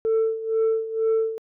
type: tone with tremolo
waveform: sine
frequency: 445.7 Hz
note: A4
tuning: 22 cents sharp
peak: -15 dBFS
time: 0.05-1.38 s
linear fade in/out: 0 ms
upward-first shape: sine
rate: 2.1 Hz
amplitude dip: 80%
effects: tanh soft clip ceiling -16 dBFS